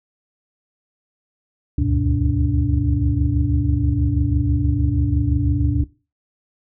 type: tone cluster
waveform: sine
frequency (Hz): 69.7 / 75.9 / 96.8 / 121.9 / 289.5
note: C#2 / D#2 / G2 / B2 / D4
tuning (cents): +10 / -42 / -21 / -22 / -25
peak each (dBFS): -22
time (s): 1.78-5.84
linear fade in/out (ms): 5
effects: noise-tail reverb RT60 0.3 s tail -18 dB re dry + tanh soft clip ceiling -4 dBFS